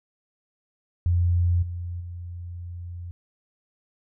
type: tone with level steps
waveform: sine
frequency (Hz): 87.31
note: F2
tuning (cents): 0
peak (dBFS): -18 / -29 / -33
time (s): 1.06-3.11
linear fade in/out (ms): 0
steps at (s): 1.62 / 2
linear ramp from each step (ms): 10
effects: none